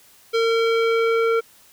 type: tone with low-pass filter sweep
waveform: square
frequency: 456.3 Hz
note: A#4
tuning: 37 cents flat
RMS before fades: -19 dBFS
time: 0.33-1.41 s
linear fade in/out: 20 ms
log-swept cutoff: 4100 to 1800 Hz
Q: 1.4
effects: white hiss -52 dBFS RMS until 1.72 s